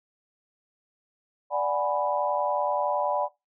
sine chord, G# half-diminished seventh, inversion second, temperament equal, 587.3 / 740 / 830.6 / 987.8 Hz, D5 / F#5 / G#5 / B5, 0 / 0 / 0 / 0 cents, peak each -27 / -30 / -30 / -29 dBFS, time 1.5-3.29 s, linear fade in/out 50 ms, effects noise-tail reverb RT60 0.2 s tail -19 dB re dry

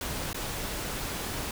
pink noise with dropouts, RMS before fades -34 dBFS, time 0.01-1.51 s, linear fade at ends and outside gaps 2 ms, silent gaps 0.331-0.344 s, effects none

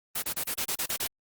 white noise bursts, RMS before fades -30 dBFS, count 9, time 0.15-1.074 s, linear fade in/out 10 ms, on 76 ms, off 30 ms, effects Opus 24 kbps

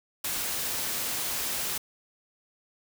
white noise, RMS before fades -31 dBFS, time 0.24-1.78 s, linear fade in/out 5 ms, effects none

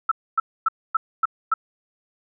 sine tone bursts, 1318.5 Hz, E6, in tune, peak -15 dBFS, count 6, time 0.09-1.54 s, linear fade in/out 5 ms, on 25 ms, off 260 ms, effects none

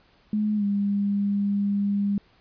sine tone with pitch glide, 211.6 to 201.6 Hz, G#3 to G3, +33 to +49 cents, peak -21 dBFS, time 0.33-2.18 s, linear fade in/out 2 ms, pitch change -84 cents, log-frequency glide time 0.56-0.64 s, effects pink hiss -60 dBFS RMS until 2.4 s + resampled to 11025 Hz

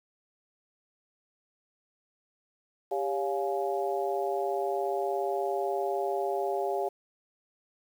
harmonic tone with a mistuned harmonic, 140.3 Hz, C#3, 21 cents sharp, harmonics 3 / 4 / 5 / 6, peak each -31 / -34 / -32 / -36 dBFS, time 2.91-6.89 s, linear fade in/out 10 ms, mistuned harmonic 3, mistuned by -96 cents, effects 9-bit

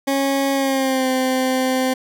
20% pulse tone with pitch glide, 274.3 to 259.1 Hz, C#4 to C4, -18 to -17 cents, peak -12 dBFS, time 0.07-1.94 s, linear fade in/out 10 ms, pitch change -99 cents, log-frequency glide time 0.53-1.08 s, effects none

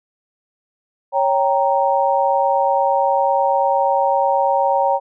sine chord, G diminished, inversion second, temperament equal, 554.4 / 784 / 932.3 Hz, Db5 / G5 / Bb5, 0 / 0 / 0 cents, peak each -18 dBFS, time 1.12-5 s, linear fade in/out 50 ms, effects none

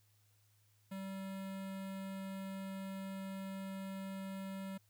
square tone with notch filter, 193 Hz, G3, 27 cents flat, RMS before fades -44 dBFS, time 0.91-4.78 s, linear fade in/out 10 ms, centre 5700 Hz, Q 1.7, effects added 104 Hz sine -70 dBFS peak until 4.89 s + white hiss -75 dBFS RMS until 4.89 s

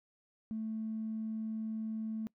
triangle tone with tanh clipping, 220 Hz, A3, in tune, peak -35 dBFS, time 0.51-2.27 s, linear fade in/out 0 ms, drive 4 dB, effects noise-tail reverb RT60 0.1 s tail -23 dB re dry

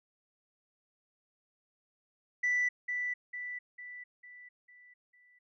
sine tone with echo, 1975 Hz, B6, in tune, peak -25 dBFS, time 2.43-2.69 s, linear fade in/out 10 ms, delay 450 ms, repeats 6, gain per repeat -6 dB, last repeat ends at 5.39 s, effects tanh soft clip ceiling -24 dBFS

